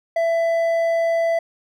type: tone with hard clipping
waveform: sine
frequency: 666 Hz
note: E5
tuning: 18 cents sharp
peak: -18 dBFS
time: 0.16-1.39 s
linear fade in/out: 5 ms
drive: 5 dB
effects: none